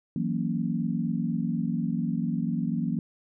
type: chord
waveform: sine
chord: F# dominant seventh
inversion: third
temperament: equal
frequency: 164.81 / 185 / 233.1 / 277.2 Hz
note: E3 / F#3 / A#3 / C#4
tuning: 0 / 0 / 0 / 0 cents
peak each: -30 / -31 / -29 / -35 dBFS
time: 0.16-2.99 s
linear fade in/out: 2 ms
effects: none